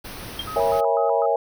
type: band-stop noise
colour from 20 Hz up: pink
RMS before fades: -36 dBFS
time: 0.04-0.81 s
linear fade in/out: 10 ms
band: 6100 to 8600 Hz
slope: 96 dB/octave
type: tone with exponential decay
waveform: sine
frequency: 3203 Hz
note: G7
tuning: 37 cents sharp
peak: -22 dBFS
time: 0.39-0.48 s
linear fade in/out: 5 ms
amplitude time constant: 18 ms
type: tone with vibrato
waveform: sine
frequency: 1108.7 Hz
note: C#6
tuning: in tune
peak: -30 dBFS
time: 0.47-1.26 s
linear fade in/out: 5 ms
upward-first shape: square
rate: 4 Hz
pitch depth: 230 cents each way
type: chord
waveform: sine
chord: A# half-diminished seventh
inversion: none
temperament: equal with one note detuned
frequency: 466.2 / 554.4 / 659.3 / 822 Hz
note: A#4 / C#5 / E5 / G#5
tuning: 0 / 0 / 0 / -18 cents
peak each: -23 dBFS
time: 0.56-1.36 s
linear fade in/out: 2 ms
effects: none